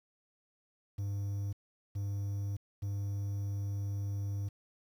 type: tone bursts at uneven times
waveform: triangle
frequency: 100.3 Hz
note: G2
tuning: 40 cents sharp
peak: -31 dBFS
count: 3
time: 0.98-1.53 / 1.95-2.57 / 2.82-4.49 s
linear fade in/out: 10 ms
effects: 10-bit